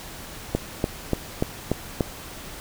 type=click train; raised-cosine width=2 ms; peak=-7 dBFS; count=6; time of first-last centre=0.55-2.008 s; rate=3.43 Hz; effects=pink hiss -39 dBFS RMS until 2.6 s